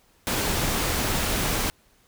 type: noise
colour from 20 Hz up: pink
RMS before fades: -25 dBFS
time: 0.27-1.7 s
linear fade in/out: 0 ms
effects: pink hiss -61 dBFS RMS until 2.07 s